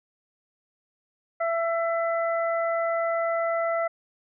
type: harmonic tone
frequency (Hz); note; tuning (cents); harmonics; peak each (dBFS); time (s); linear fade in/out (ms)
668; E5; +23; 1 / 2 / 3; -24 / -30 / -34; 1.4-3.88; 10
effects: none